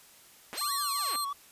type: linear two-way sweep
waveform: 5% pulse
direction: up then down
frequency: 185 to 1975.5 to 231.5 Hz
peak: -27 dBFS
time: 0.53-1.16 s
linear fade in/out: 0 ms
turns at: 0.73 s
type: tone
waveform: 20% pulse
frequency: 4186 Hz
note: C8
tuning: in tune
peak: -26 dBFS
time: 0.57-1.25 s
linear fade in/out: 10 ms
type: tone with vibrato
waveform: triangle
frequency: 1142 Hz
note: D6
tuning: 49 cents flat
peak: -30 dBFS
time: 0.61-1.33 s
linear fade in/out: 5 ms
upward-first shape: sine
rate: 5.7 Hz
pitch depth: 48 cents each way
effects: white hiss -56 dBFS RMS until 1.51 s + resampled to 32000 Hz